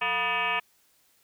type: tone with frequency modulation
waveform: sine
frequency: 1760 Hz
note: A6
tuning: in tune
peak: -24 dBFS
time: 0.01-0.6 s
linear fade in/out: 10 ms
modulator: 263 Hz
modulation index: 4
effects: white hiss -65 dBFS RMS until 1.23 s